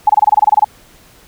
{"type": "tone bursts", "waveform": "sine", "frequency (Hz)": 843, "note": "G#5", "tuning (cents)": 26, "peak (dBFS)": -4, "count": 12, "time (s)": [0.07, 0.645], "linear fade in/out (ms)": 5, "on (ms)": 25, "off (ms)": 25, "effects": ["pink hiss -45 dBFS RMS until 1.27 s"]}